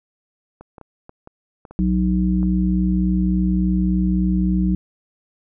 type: clicks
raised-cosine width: 1 ms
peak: -25 dBFS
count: 8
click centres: 0.61 / 0.782 / 0.813 / 1.094 / 1.274 / 1.652 / 1.71 / 2.43 s
type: harmonic tone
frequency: 61.74 Hz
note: B1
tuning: in tune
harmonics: 1 / 3 / 5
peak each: -21 / -17 / -25 dBFS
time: 1.79-4.75 s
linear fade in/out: 0 ms
effects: none